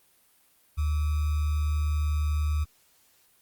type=tone with sample-and-hold; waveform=sine; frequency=75.4 Hz; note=D2; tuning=46 cents sharp; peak=-23 dBFS; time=0.77-2.65 s; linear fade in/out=20 ms; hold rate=1225 Hz; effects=white hiss -63 dBFS RMS until 3.41 s + Opus 32 kbps